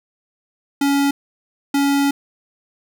square tone bursts at uneven times, 280.6 Hz, C#4, 21 cents sharp, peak -15 dBFS, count 2, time 0.81-1.11 / 1.74-2.11 s, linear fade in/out 5 ms, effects none

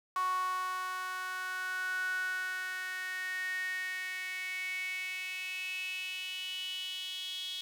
sawtooth tone with high-pass filter sweep, 370 Hz, F#4, in tune, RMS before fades -37 dBFS, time 0.16-7.61 s, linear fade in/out 0 ms, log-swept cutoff 1100 to 3400 Hz, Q 9.2, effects none

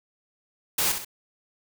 white noise with echo, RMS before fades -24 dBFS, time 0.78-0.92 s, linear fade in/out 5 ms, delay 64 ms, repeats 2, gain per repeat -7 dB, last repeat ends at 1.048 s, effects none

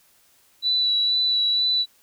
sine tone with vibrato, 3951 Hz, B7, in tune, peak -18 dBFS, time 0.62-1.86 s, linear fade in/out 50 ms, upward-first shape sine, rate 2.1 Hz, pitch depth 16 cents each way, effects white hiss -59 dBFS RMS until 2.02 s

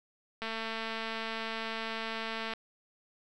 click train, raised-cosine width 0.3 ms, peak -21 dBFS, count 475, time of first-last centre 0.42-2.536 s, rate 224 Hz, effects none

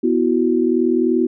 sine chord, B suspended fourth, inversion none, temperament equal, 246.9 / 329.6 / 370 Hz, B3 / E4 / F#4, 0 / 0 / 0 cents, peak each -18 dBFS, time 0.03-1.27 s, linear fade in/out 10 ms, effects none

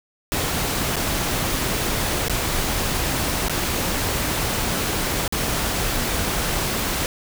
pink noise with dropouts, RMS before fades -23 dBFS, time 0.32-7.06 s, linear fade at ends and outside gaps 0 ms, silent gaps 0.958-0.966 / 2.283-2.297 / 3.484-3.496 / 5.278-5.324 s, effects none

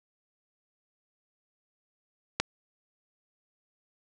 click, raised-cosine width 0.2 ms, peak -7 dBFS, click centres 2.4 s, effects resampled to 24000 Hz + 8-bit

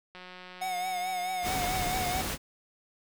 click train, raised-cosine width 0.3 ms, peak -30 dBFS, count 323, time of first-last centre 0.15-1.919 s, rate 182 Hz
square tone with vibrato, 733 Hz, F#5, 16 cents flat, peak -31 dBFS, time 0.61-2.22 s, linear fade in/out 10 ms, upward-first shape triangle, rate 4.6 Hz, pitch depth 61 cents each way
pink noise, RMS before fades -33 dBFS, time 1.42-2.38 s, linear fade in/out 50 ms
effects none

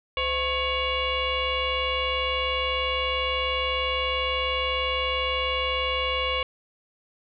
sine tone with frequency modulation, 1671 Hz, G#6, 10 cents sharp, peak -23 dBFS, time 0.17-6.43 s, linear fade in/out 2 ms, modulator 579 Hz, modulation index 2.6, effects none

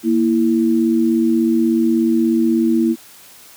sine tone pair together, 233.1 / 329.6 Hz, A#3 / E4, 0 / 0 cents, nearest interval tritone, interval 600 cents, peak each -15 dBFS, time 0.03-2.96 s, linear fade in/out 50 ms, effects white hiss -43 dBFS RMS until 3.56 s + high-pass 80 Hz 12 dB/octave

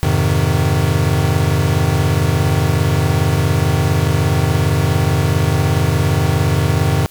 square chord, F minor seventh, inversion none, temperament equal with one note detuned, 86.6 / 103.83 / 130.81 / 155.56 Hz, F2 / Ab2 / C3 / Eb3, -14 / 0 / 0 / 0 cents, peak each -19 dBFS, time 0.03-7.06 s, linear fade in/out 0 ms, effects white hiss -45 dBFS RMS until 7.1 s

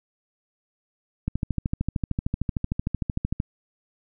click train, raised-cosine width 5 ms, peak -12 dBFS, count 29, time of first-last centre 1.28-3.401 s, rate 13.2 Hz, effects none

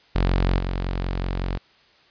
sawtooth tone with level steps, 45.33 Hz, F#1, 35 cents flat, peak -14 / -20 dBFS, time 0.15-1.58 s, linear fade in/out 10 ms, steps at 0.58 s, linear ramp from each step 10 ms, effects white hiss -56 dBFS RMS until 2.1 s + resampled to 11025 Hz

